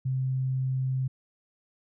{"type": "tone", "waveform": "sine", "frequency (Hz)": 130.81, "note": "C3", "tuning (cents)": 0, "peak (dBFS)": -25, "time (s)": [0.05, 1.08], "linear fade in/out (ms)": 10, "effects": []}